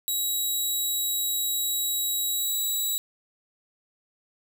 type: tone with pitch glide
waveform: 5% pulse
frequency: 3867 to 3892 Hz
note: B7 to B7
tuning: -37 to -26 cents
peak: -18 dBFS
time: 0.08-2.98 s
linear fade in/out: 0 ms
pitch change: +11 cents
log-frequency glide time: 2.29-2.54 s
effects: none